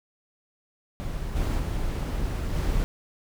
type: noise with level steps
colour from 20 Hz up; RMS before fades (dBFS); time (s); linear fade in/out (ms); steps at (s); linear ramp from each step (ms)
brown; -31 / -25 / -28 / -25; 1-2.84; 0; 1.35 / 1.58 / 2.53; 20
effects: none